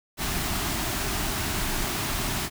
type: band-stop noise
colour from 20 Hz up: pink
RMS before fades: -28 dBFS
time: 0.17-2.5 s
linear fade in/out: 50 ms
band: 420 to 590 Hz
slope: 96 dB/octave
effects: none